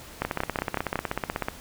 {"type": "two click trains", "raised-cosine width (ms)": 0.5, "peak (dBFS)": [-10, -11], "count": [5, 21], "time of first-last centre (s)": [[0.22, 0.957], [0.25, 1.485]], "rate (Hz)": [5.43, 16.2], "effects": ["pink hiss -45 dBFS RMS until 1.6 s"]}